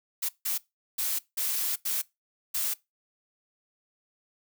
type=noise bursts at uneven times; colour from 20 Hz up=blue; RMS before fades=-29 dBFS; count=6; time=0.22-0.29 / 0.45-0.58 / 0.98-1.19 / 1.37-1.76 / 1.85-2.02 / 2.54-2.74 s; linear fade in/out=10 ms; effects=noise-tail reverb RT60 0.2 s tail -21 dB re dry